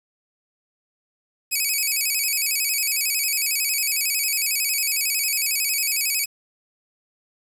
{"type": "tone with vibrato", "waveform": "5% pulse", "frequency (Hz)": 2400, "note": "D7", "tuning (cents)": 37, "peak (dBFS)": -11, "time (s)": [1.51, 6.26], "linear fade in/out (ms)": 20, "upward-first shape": "square", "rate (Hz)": 11, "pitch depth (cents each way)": 98, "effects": ["resampled to 32000 Hz", "8-bit"]}